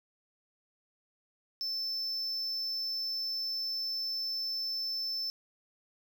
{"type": "tone", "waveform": "triangle", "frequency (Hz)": 5290, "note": "E8", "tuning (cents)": 5, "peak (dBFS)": -31, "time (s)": [1.61, 5.3], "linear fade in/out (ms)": 0, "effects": ["10-bit"]}